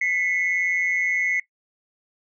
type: tone pair together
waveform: sine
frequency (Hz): 2000 / 2179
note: B6 / C#7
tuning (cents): +21 / -30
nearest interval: minor second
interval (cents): 149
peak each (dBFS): -22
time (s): 0.01-1.4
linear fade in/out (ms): 5
effects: noise-tail reverb RT60 0.1 s tail -17 dB re dry + tanh soft clip ceiling -14 dBFS